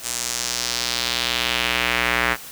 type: tone with band-pass filter sweep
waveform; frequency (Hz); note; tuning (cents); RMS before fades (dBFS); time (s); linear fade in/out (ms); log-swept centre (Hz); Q
square; 60.4; B1; -38; -23; 0.02-2.37; 50; 8100 to 1800; 1.8
effects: white hiss -38 dBFS RMS until 2.51 s